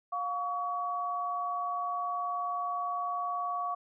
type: tone pair together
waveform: sine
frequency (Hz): 710 / 1129.8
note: F5 / C#6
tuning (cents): +28 / +33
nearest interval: minor sixth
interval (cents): 805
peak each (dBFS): -35 / -32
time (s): 0.12-3.75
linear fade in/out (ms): 10
effects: none